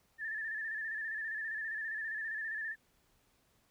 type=tone with vibrato; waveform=sine; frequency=1760 Hz; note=A6; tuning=in tune; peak=-36 dBFS; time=0.18-2.76 s; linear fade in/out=50 ms; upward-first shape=square; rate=15 Hz; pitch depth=45 cents each way; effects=pink hiss -72 dBFS RMS until 3.7 s